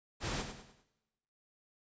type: noise with echo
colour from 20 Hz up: pink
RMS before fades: -37 dBFS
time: 0.2-0.45 s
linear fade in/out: 50 ms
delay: 100 ms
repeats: 4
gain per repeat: -8 dB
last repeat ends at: 0.85 s
effects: noise-tail reverb RT60 1.0 s tail -17 dB re dry + resampled to 16000 Hz